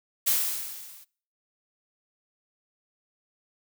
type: noise with level ramp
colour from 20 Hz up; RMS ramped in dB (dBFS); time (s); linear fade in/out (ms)
blue; -21 to -51; 0.26-1.05; 20
effects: noise-tail reverb RT60 0.5 s tail -24 dB re dry